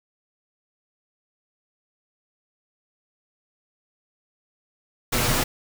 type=noise with comb filter; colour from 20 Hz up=pink; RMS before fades=-22 dBFS; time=5.12-5.44 s; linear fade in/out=10 ms; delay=8.2 ms; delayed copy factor=+0.5; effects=none